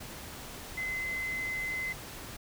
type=tone in noise; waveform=sine; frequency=2049 Hz; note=C7; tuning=37 cents flat; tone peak=-32 dBFS; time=0.77-1.93 s; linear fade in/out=10 ms; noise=pink; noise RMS=-44 dBFS; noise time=0-2.37 s; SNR=+9 dB; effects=none